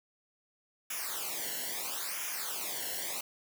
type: noise with flanger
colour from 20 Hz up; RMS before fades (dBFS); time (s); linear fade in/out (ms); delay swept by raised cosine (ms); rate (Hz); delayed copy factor
white; -37; 0.9-3.21; 5; 0.23 to 0.83; 0.75; -0.85
effects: none